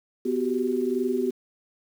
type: tone cluster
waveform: sine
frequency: 249.3 / 370.3 / 392.5 Hz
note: B3 / F#4 / G4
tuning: +16 / +1 / +2 cents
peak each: -27 dBFS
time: 0.25-1.31 s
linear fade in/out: 10 ms
effects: 8-bit